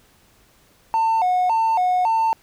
triangle tone with vibrato, 809 Hz, G#5, 46 cents flat, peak -13 dBFS, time 0.94-2.33 s, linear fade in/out 0 ms, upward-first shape square, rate 1.8 Hz, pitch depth 180 cents each way, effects tanh soft clip ceiling -11 dBFS + pink hiss -56 dBFS RMS until 2.42 s

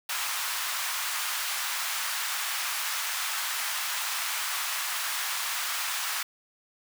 pink high-pass noise, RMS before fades -31 dBFS, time 0.09-6.23 s, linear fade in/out 5 ms, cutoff 1000 Hz, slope 24 dB/octave, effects none

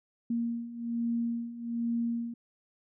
sine beating tone pair, 233.1 / 234.3 Hz, A#3 / A#3, 0 / +9 cents, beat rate 1.2 Hz, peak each -35 / -31 dBFS, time 0.3-2.34 s, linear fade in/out 5 ms, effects none

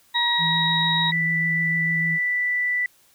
harmonic tone, 953 Hz, A#5, 38 cents sharp, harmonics 1 / 2 / 4, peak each -25 / -24 / -21 dBFS, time 0.14-1.12 s, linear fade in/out 20 ms
sine tone with vibrato, 164.81 Hz, E3, in tune, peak -26 dBFS, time 0.38-2.19 s, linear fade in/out 50 ms, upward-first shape triangle, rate 6.7 Hz, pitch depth 20 cents each way
sine tone, 1975.5 Hz, B6, in tune, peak -20 dBFS, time 1.12-2.86 s, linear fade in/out 2 ms
effects white hiss -58 dBFS RMS until 3.14 s

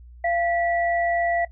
sine tone pair together, 688.1 / 1954 Hz, F5 / B6, -26 / -19 cents, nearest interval octave + tritone, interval 1807 cents, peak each -21 / -27 dBFS, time 0.24-1.45 s, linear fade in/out 5 ms, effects noise-tail reverb RT60 0.1 s tail -17 dB re dry + added 60 Hz sine -42 dBFS peak until 1.51 s

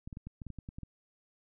clicks, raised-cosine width 5 ms, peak -30 dBFS, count 11, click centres 0.075 / 0.128 / 0.171 / 0.27 / 0.418 / 0.467 / 0.503 / 0.587 / 0.689 / 0.785 / 0.833 s, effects none

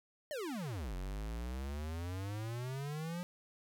square exponential two-way sweep, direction down then up, 634 to 44.56 to 179.8 Hz, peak -39 dBFS, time 0.31-3.23 s, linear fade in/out 0 ms, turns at 0.95 s, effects none

